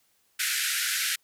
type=band-pass noise; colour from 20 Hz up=pink; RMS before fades=-28 dBFS; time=0.39-1.16 s; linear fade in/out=10 ms; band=1400 to 14000 Hz; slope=96 dB/octave; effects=white hiss -68 dBFS RMS until 1.23 s